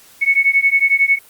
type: beating tone pair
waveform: sine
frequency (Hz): 2205 / 2216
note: C#7 / C#7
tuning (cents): -10 / -1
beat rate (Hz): 11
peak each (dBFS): -14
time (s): 0.21-1.19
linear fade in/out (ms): 20
effects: white hiss -46 dBFS RMS until 1.29 s + Opus 48 kbps